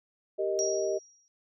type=chord; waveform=sine; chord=Eb major; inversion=first; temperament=equal; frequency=392 / 466.2 / 622.3 Hz; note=G4 / Bb4 / Eb5; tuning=0 / 0 / 0 cents; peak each=-30 / -35 / -30 dBFS; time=0.38-0.99 s; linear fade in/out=20 ms
type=tone with exponential decay; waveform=sine; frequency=5690 Hz; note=F8; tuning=31 cents sharp; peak=-27 dBFS; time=0.59-1.28 s; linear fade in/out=0 ms; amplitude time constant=150 ms
effects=none